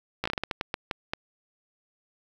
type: slowing click train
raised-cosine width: 0.3 ms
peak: -12 dBFS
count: 12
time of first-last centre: 0.24-1.135 s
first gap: 15 ms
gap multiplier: 1.31
effects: 7-bit